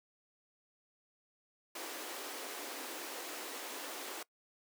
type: high-pass noise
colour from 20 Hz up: pink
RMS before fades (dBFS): -44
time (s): 1.75-4.23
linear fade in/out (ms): 5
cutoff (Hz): 280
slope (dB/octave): 48
effects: noise-tail reverb RT60 0.1 s tail -22 dB re dry